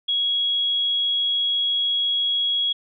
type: tone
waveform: sine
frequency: 3322 Hz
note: G#7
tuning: in tune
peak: -19 dBFS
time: 0.08-2.73 s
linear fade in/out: 10 ms
effects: none